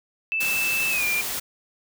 sine tone with pitch glide, 2638 to 2391 Hz, E7 to D7, +1 to +30 cents, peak -22 dBFS, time 0.32-1.21 s, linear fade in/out 0 ms, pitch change -171 cents, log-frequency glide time 0.9-1.05 s
white noise, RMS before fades -29 dBFS, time 0.4-1.4 s, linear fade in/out 10 ms
effects none

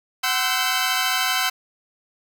15% pulse tone cluster, 749 / 1031 / 1319 / 1553 Hz, F#5 / C6 / E6 / G6, +21 / -26 / +1 / -17 cents, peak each -19 dBFS, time 0.23-1.5 s, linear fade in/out 10 ms, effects none

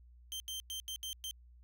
sawtooth tone bursts at uneven times, 3133 Hz, G7, 2 cents flat, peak -36 dBFS, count 6, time 0.32-0.4 / 0.48-0.6 / 0.7-0.8 / 0.88-0.96 / 1.03-1.13 / 1.24-1.31 s, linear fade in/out 0 ms, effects added 60 Hz sine -56 dBFS peak until 1.63 s

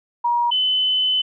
sine tone pair in turn, 953 / 3026 Hz, A#5 / F#7, +38 / +38 cents, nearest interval octave + minor sixth, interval 2000 cents, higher second, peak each -16 dBFS, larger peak neither, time 0.24-0.51 / 0.51-1.22 s, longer second, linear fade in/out 10 ms, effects none

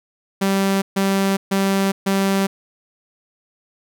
sawtooth tone bursts, 195 Hz, G3, 9 cents flat, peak -12 dBFS, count 4, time 0.41-2.47 s, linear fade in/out 10 ms, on 410 ms, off 140 ms, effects none

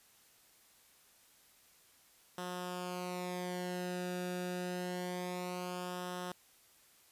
sawtooth tone with flanger, 180 Hz, F#3, 47 cents flat, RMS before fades -40 dBFS, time 2.38-6.32 s, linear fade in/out 2 ms, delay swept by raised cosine 0.44 to 0.95 ms, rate 0.26 Hz, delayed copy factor -0.75, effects white hiss -65 dBFS RMS until 7.11 s + resampled to 32000 Hz

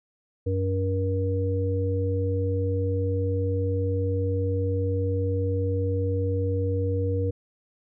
harmonic tone, 95 Hz, F#2, 46 cents sharp, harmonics 1 / 3 / 5, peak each -24 / -33 / -28 dBFS, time 0.46-7.31 s, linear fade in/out 10 ms, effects none

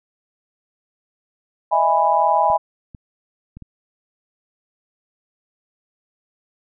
sine chord, E major seventh, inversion third, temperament just, 618.1 / 659.3 / 824.1 / 988.9 Hz, D#5 / E5 / G#5 / B5, -12 / 0 / -14 / +2 cents, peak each -23 / -21 / -17 / -18 dBFS, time 1.71-2.58 s, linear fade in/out 20 ms
clicks, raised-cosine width 5 ms, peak -25 dBFS, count 4, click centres 2.501 / 2.948 / 3.57 / 3.623 s
effects none

